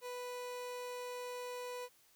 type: tone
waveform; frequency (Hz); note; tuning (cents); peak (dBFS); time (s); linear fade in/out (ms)
30% pulse; 493.9; B4; 0; -39; 0.01-1.89; 50
effects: white hiss -68 dBFS RMS until 2.15 s